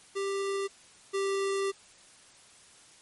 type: tone pair in turn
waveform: square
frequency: 394.1 / 392.4 Hz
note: G4 / G4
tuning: +9 / +2 cents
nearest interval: unison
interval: 7 cents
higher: first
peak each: -30 / -28 dBFS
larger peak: second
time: 0.15-0.68 / 1.13-1.72 s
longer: second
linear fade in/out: 20 ms
effects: white hiss -56 dBFS RMS until 3.01 s + MP3 48 kbps